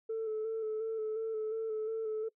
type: tone with vibrato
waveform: sine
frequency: 440 Hz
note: A4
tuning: in tune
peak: -31 dBFS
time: 0.09-2.29 s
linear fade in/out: 10 ms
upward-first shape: square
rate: 2.8 Hz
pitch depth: 25 cents each way
effects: noise-tail reverb RT60 0.1 s tail -23 dB re dry + tanh soft clip ceiling -30 dBFS

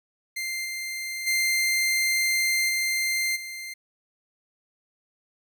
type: tone with level steps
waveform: sawtooth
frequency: 2093 Hz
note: C7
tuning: in tune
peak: -25 / -27 / -18 / -20 / -31 dBFS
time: 0.36-3.74 s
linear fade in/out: 10 ms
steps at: 0.64 / 1.26 / 2.68 / 3.35 s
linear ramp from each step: 20 ms
effects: none

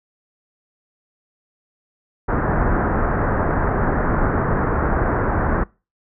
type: low-pass noise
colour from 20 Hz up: pink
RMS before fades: -19 dBFS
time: 2.28-5.64 s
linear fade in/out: 10 ms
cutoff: 1700 Hz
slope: 48 dB/octave
effects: noise-tail reverb RT60 0.3 s tail -24 dB re dry

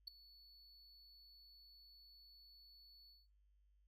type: tone with ADSR envelope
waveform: triangle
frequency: 4435 Hz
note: C#8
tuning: in tune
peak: -40 dBFS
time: 0.07-3.28 s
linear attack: 9 ms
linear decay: 4 ms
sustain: -20 dB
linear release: 190 ms
effects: noise-tail reverb RT60 0.3 s tail -24 dB re dry + added 50 Hz sine -70 dBFS peak until 3.87 s

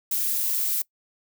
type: noise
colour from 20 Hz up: violet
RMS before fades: -25 dBFS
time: 0.11-0.82 s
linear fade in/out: 5 ms
effects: noise-tail reverb RT60 0.1 s tail -23 dB re dry

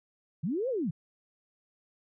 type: linear two-way sweep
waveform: sine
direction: up then down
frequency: 133.9 to 548 to 133.9 Hz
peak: -28 dBFS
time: 0.43-0.91 s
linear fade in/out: 10 ms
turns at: 0.69 s
effects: none

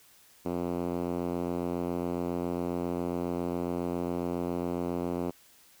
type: tone with band-pass filter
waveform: 5% pulse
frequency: 87.31 Hz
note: F2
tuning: in tune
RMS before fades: -32 dBFS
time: 0.45-5.31 s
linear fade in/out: 10 ms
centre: 270 Hz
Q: 1.1
effects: white hiss -59 dBFS RMS until 5.8 s

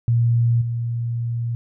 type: tone with level steps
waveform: sine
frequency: 117.7 Hz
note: A#2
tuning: 17 cents sharp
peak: -14 / -21 dBFS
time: 0.08-1.55 s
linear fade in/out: 0 ms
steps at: 0.61 s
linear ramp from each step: 10 ms
effects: none

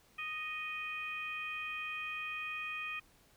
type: harmonic tone with a mistuned harmonic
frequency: 621 Hz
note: D#5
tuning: 3 cents flat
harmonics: 2 / 3 / 4 / 5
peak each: -45 / -47 / -39 / -51 dBFS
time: 0.18-3 s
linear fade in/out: 10 ms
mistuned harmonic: 5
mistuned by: +25 cents
effects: pink hiss -66 dBFS RMS until 3.36 s

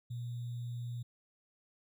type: tone with sample-and-hold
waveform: sine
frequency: 120 Hz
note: B2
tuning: 49 cents flat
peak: -37 dBFS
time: 0.1-1.03 s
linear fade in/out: 10 ms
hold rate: 3675 Hz
effects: none

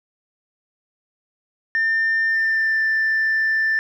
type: tone with pitch glide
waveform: sine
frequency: 1800 to 1773.2 Hz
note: A6 to A6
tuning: +39 to +13 cents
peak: -15 dBFS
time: 1.75-3.79 s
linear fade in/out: 0 ms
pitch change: -26 cents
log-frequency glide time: 2.29-2.83 s
effects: tanh soft clip ceiling -14 dBFS + 9-bit

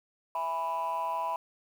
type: chord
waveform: sine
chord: E major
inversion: none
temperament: just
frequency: 659.3 / 824.1 / 988.9 Hz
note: E5 / G#5 / B5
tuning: 0 / -14 / +2 cents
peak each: -35 / -35 / -29 dBFS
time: 0.35-1.36 s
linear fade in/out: 2 ms
effects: tanh soft clip ceiling -25 dBFS + 9-bit

